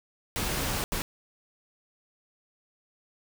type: noise bursts at uneven times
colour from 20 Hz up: pink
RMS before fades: -30 dBFS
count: 2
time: 0.36-0.84 / 0.92-1.02 s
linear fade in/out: 0 ms
effects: none